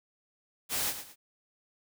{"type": "noise with echo", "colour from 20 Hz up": "white", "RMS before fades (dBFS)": -31, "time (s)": [0.69, 0.94], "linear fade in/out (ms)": 50, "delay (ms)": 110, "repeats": 2, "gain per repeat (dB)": -10, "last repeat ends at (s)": 1.16, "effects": []}